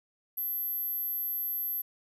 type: tone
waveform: sine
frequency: 12240 Hz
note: G9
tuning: 42 cents flat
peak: -30 dBFS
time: 0.37-1.82 s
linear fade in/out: 10 ms
effects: none